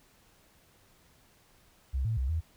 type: tone with pitch steps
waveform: sine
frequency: 66 / 111.5 / 64.8 / 81 Hz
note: C2 / A2 / C2 / E2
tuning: +16 / +23 / -16 / -30 cents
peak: -27 dBFS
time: 1.93-2.41 s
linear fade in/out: 20 ms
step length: 120 ms
effects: pink hiss -63 dBFS RMS until 2.56 s